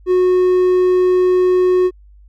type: tone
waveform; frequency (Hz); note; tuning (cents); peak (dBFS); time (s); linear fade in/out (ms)
triangle; 365.5; F#4; -21; -8; 0.06-1.91; 50
effects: added 50 Hz sine -41 dBFS peak until 2.28 s